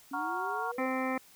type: linear sweep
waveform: sine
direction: up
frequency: 270 to 523.3 Hz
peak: -39 dBFS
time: 0.11-0.86 s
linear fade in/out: 5 ms
type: chord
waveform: sine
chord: Gb major seventh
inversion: none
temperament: equal with one note detuned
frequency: 740 / 936.1 / 1108.7 / 1396.9 Hz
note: Gb5 / Bb5 / Db6 / F6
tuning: 0 / +7 / 0 / 0 cents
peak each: -37 dBFS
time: 0.13-0.72 s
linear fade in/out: 10 ms
type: harmonic tone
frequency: 260.1 Hz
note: C4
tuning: 10 cents flat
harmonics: 1 / 2 / 3 / 4 / 5 / 7 / 8 / 9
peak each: -33 / -36 / -38 / -39 / -40 / -41 / -42 / -43 dBFS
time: 0.78-1.18 s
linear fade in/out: 5 ms
effects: white hiss -58 dBFS RMS until 1.35 s